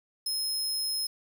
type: tone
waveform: sawtooth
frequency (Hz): 5150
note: E8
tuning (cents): -41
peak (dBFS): -26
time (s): 0.26-1.07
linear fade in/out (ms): 5
effects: 9-bit